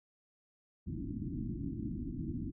white low-pass noise, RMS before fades -39 dBFS, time 0.86-2.52 s, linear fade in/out 20 ms, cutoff 330 Hz, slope 96 dB/octave, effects none

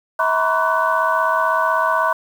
sine tone cluster, 645 / 951 / 1027 / 1133 / 1496 Hz, E5 / A#5 / C6 / C#6 / F#6, -38 / +34 / -33 / +37 / +19 cents, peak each -21 dBFS, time 0.19-2.13 s, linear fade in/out 5 ms, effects tanh soft clip ceiling -4 dBFS + 7-bit

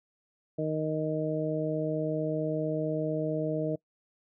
harmonic tone, 155.56 Hz, D#3, in tune, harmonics 1 / 2 / 3 / 4, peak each -33 / -33 / -33 / -33 dBFS, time 0.58-3.76 s, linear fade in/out 10 ms, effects noise-tail reverb RT60 0.1 s tail -23 dB re dry

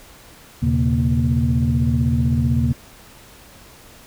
sine tone cluster, 79.5 / 121.1 / 136.9 / 234.1 Hz, D#2 / B2 / C#3 / A#3, +38 / -34 / -21 / +8 cents, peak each -20 dBFS, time 0.62-2.73 s, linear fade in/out 10 ms, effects tanh soft clip ceiling -7 dBFS + pink hiss -45 dBFS RMS until 4.06 s

